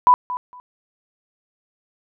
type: tone with echo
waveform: sine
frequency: 993 Hz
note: B5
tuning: 9 cents sharp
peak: -8 dBFS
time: 0.07-0.14 s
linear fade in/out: 0 ms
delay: 230 ms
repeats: 2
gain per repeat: -15 dB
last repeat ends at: 0.6 s
effects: none